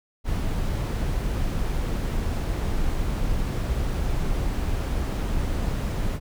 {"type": "noise", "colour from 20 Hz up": "brown", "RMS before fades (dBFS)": -25, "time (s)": [0.24, 6.2], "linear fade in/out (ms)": 50, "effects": []}